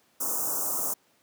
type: band-stop noise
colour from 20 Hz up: white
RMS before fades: -29 dBFS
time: 0.2-0.94 s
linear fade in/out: 10 ms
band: 1300 to 6000 Hz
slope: 48 dB/octave
effects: pink hiss -65 dBFS RMS until 1.22 s + high-pass 200 Hz 12 dB/octave